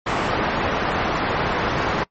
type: low-pass noise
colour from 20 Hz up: white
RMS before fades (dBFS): -22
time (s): 0.06-2.04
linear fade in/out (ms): 10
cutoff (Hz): 1300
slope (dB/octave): 12
effects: noise-tail reverb RT60 0.1 s tail -22 dB re dry + MP3 32 kbps